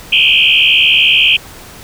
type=tone with frequency modulation; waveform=sine; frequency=2823 Hz; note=F7; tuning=18 cents sharp; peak=-6 dBFS; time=0.12-1.37 s; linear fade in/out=10 ms; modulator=73.7 Hz; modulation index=5.4; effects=pink hiss -34 dBFS RMS until 1.83 s